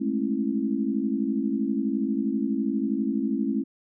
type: chord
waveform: sine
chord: A major seventh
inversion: third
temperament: equal with one note detuned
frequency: 207.7 / 220 / 270.7 / 329.6 Hz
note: G#3 / A3 / C#4 / E4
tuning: 0 / 0 / -41 / 0 cents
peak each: -30 / -28 / -27 / -31 dBFS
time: 0-3.64 s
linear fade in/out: 20 ms
effects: none